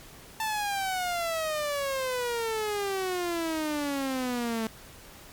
sawtooth exponential sweep, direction down, 890 to 220 Hz, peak -24 dBFS, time 0.4-4.67 s, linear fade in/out 2 ms, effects pink hiss -49 dBFS RMS until 5.32 s + MP3 96 kbps

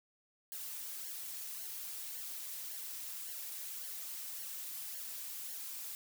blue noise with flanger, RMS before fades -44 dBFS, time 0.52-5.95 s, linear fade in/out 0 ms, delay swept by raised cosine 0.8 to 4.6 ms, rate 1.8 Hz, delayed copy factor -0.7, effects none

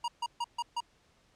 square tone bursts, 949 Hz, A#5, 31 cents sharp, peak -31 dBFS, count 5, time 0.04-0.805 s, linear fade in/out 5 ms, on 41 ms, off 140 ms, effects pink hiss -67 dBFS RMS until 1.35 s + low-pass 7000 Hz 12 dB/octave

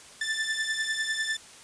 sawtooth beating tone pair, 1760 / 1770 Hz, A6 / A6, 0 / +10 cents, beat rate 10 Hz, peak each -28 / -26 dBFS, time 0.21-1.37 s, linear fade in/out 5 ms, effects white hiss -49 dBFS RMS until 1.63 s + resampled to 22050 Hz

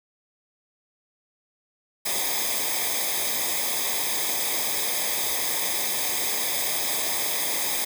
white noise with comb filter, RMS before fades -26 dBFS, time 2.05-7.85 s, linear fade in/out 10 ms, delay 0.7 ms, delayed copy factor -0.8, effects none

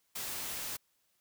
white noise, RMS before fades -39 dBFS, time 0.15-0.77 s, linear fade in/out 10 ms, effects white hiss -75 dBFS RMS until 1.2 s

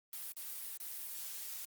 blue noise with dropouts, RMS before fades -44 dBFS, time 0.13-1.65 s, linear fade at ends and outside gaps 2 ms, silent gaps 0.322-0.366 / 0.773-0.8 s, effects Opus 32 kbps

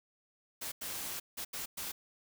white noise bursts at uneven times, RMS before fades -40 dBFS, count 5, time 0.61-0.72 / 0.81-1.2 / 1.37-1.45 / 1.53-1.66 / 1.77-1.92 s, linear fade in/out 10 ms, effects none

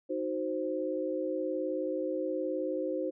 sine chord, C diminished, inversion first, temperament equal, 311.1 / 370 / 523.3 Hz, Eb4 / Gb4 / C5, 0 / 0 / 0 cents, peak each -35 / -36 / -33 dBFS, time 0.09-3.11 s, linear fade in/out 20 ms, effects none

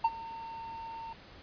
triangle tone with ADSR envelope, 910 Hz, A#5, 42 cents flat, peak -19 dBFS, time 0.04-1.13 s, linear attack 8 ms, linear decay 41 ms, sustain -19 dB, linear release 5 ms, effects pink hiss -53 dBFS RMS until 1.42 s + resampled to 11025 Hz

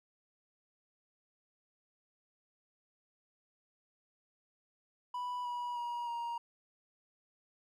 triangle tone with pitch steps, 986 / 970.7 / 955.7 / 940.9 Hz, B5 / B5 / A#5 / A#5, -3 / -30 / +43 / +16 cents, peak -34 dBFS, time 5.14-6.38 s, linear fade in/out 5 ms, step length 310 ms, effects none

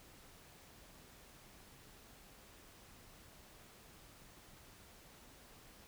silence, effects pink hiss -60 dBFS RMS until 5.87 s

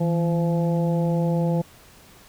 harmonic tone with a mistuned harmonic, 171.2 Hz, F3, 34 cents flat, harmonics 1 / 2 / 3 / 4 / 5, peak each -20 / -31 / -27 / -35 / -35 dBFS, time 0-1.62 s, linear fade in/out 10 ms, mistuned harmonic 1, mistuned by -68 cents, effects pink hiss -50 dBFS RMS until 2.28 s

